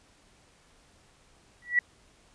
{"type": "tone with exponential growth", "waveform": "sine", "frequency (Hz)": 1944, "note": "B6", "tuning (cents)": -28, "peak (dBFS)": -16, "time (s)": [1.62, 1.79], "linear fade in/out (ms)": 2, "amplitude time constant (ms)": 35, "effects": ["pink hiss -61 dBFS RMS until 2.34 s", "resampled to 22050 Hz"]}